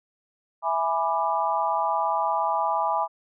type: chord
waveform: sine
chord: E dominant seventh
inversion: none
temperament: equal with one note detuned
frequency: 659.3 / 830.6 / 987.8 / 1182.1 Hz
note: E5 / G#5 / B5 / D6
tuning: 0 / 0 / 0 / +11 cents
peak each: -29 / -26 / -26 / -29 dBFS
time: 0.62-3.08 s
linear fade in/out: 50 ms
effects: none